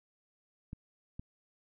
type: clicks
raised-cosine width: 5 ms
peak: -29 dBFS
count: 2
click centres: 0.731 / 1.195 s
effects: none